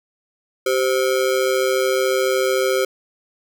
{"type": "ring-modulated tone", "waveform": "square", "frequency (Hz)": 453.9, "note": "A#4", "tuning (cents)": -46, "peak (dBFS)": -14, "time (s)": [0.66, 2.85], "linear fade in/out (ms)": 5, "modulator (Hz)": 66.9, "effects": []}